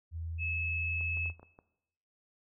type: tone with pitch glide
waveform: sine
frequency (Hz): 82.41 to 83.22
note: E2 to E2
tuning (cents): 0 to +17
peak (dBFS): -36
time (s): 0.11-1.34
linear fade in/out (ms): 50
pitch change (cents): +17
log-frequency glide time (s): 0.7-0.98
type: tone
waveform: sine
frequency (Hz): 2592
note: E7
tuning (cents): -30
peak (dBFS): -33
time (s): 0.38-1.32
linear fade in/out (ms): 50
type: clicks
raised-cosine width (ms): 1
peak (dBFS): -39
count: 7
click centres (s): 1.01 / 1.172 / 1.259 / 1.3 / 1.396 / 1.43 / 1.589
effects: noise-tail reverb RT60 0.8 s tail -17 dB re dry